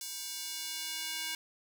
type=tone with high-pass filter sweep; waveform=square; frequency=317.8 Hz; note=D#4; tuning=37 cents sharp; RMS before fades=-39 dBFS; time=0.01-1.35 s; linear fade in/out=2 ms; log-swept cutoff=5700 to 2400 Hz; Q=0.92; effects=none